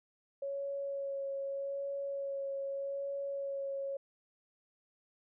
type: tone with vibrato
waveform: sine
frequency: 554 Hz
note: C#5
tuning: 1 cent flat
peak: -35 dBFS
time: 0.42-3.97 s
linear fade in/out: 5 ms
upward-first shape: sine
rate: 0.82 Hz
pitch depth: 13 cents each way
effects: none